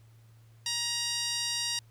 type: tone with band-pass filter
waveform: 15% pulse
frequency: 944 Hz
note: A#5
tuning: 22 cents sharp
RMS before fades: -32 dBFS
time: 0.66-1.79 s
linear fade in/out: 2 ms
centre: 5800 Hz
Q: 5.2
effects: added 113 Hz sine -54 dBFS peak until 1.9 s + pink hiss -67 dBFS RMS until 1.9 s